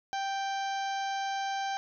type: harmonic tone with a mistuned harmonic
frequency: 784 Hz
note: G5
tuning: in tune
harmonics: 1 / 2 / 3 / 4 / 5 / 6 / 7 / 8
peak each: -31 / -39 / -46 / -45 / -47 / -51 / -50 / -49 dBFS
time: 0.13-1.77 s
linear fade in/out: 0 ms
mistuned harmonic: 5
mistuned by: +16 cents
effects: none